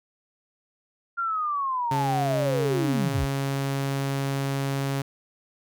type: linear sweep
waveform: sine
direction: down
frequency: 1400 to 43.65 Hz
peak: -24 dBFS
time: 1.17-3.26 s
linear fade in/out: 20 ms
type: tone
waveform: sawtooth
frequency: 137.6 Hz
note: C#3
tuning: 12 cents flat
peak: -21 dBFS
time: 1.91-5.02 s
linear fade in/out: 5 ms
effects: none